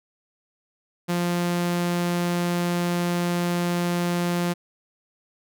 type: tone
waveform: sawtooth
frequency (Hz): 174.61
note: F3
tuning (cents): 0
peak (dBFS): -18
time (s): 1.08-4.54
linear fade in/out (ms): 20
effects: none